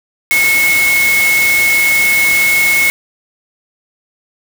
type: tone in noise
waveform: sine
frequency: 2185 Hz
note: C#7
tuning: 26 cents flat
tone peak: -9 dBFS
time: 0.31-2.9 s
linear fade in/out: 0 ms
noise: white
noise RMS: -18 dBFS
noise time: 0.31-2.9 s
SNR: +6 dB
effects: none